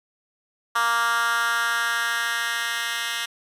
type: tone with high-pass filter sweep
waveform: 10% pulse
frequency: 233.1 Hz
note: A#3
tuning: in tune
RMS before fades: -24 dBFS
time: 0.75-3.26 s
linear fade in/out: 10 ms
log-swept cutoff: 1200 to 2200 Hz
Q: 2.9
effects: resampled to 32000 Hz